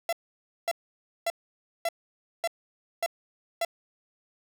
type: tone bursts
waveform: 45% pulse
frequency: 675 Hz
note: E5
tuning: 41 cents sharp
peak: -25 dBFS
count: 7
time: 0.09-3.649 s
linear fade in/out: 2 ms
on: 37 ms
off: 550 ms
effects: none